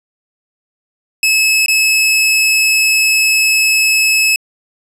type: tone with dropouts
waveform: sawtooth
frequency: 2590 Hz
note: E7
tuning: 31 cents flat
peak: -6 dBFS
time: 1.23-4.36 s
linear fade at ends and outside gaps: 2 ms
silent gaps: 1.661-1.682 s
effects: resampled to 32000 Hz + 7-bit